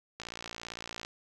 click train, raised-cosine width 0.2 ms, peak -22 dBFS, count 50, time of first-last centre 0.2-1.049 s, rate 57.7 Hz, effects none

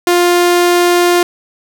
sawtooth tone, 351.4 Hz, F4, 11 cents sharp, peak -4 dBFS, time 0.07-1.23 s, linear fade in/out 2 ms, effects none

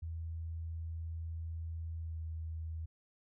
sine tone with pitch glide, 81.9 to 80.63 Hz, E2 to E2, -11 to -38 cents, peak -38 dBFS, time 0.02-2.86 s, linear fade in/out 10 ms, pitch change -27 cents, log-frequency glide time 2-2.18 s, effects none

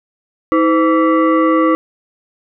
sine tone with frequency modulation, 320.1 Hz, D#4, 49 cents sharp, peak -9 dBFS, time 0.52-1.75 s, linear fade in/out 0 ms, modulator 831 Hz, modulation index 1.1, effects none

